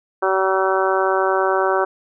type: harmonic tone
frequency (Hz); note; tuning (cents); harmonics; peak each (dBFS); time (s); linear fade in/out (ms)
190.4; F#3; +50; 2 / 3 / 4 / 5 / 6 / 7 / 8; -20 / -22 / -23 / -24 / -25 / -25 / -26; 0.22-1.85; 10
effects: none